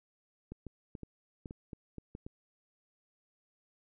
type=clicks; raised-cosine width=3 ms; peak=-30 dBFS; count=10; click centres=0.52 / 0.667 / 0.952 / 1.033 / 1.458 / 1.509 / 1.732 / 1.983 / 2.151 / 2.265 s; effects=none